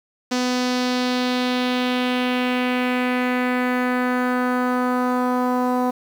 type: tone with low-pass filter sweep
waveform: sawtooth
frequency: 250 Hz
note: B3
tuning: 21 cents sharp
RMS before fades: -21 dBFS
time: 0.31-5.91 s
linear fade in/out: 10 ms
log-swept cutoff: 5800 to 930 Hz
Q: 2.2
effects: 7-bit